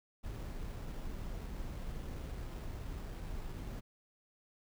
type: noise with sample-and-hold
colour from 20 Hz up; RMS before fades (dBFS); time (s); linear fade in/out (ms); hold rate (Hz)
brown; -42; 0.23-3.81; 20; 6300
effects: none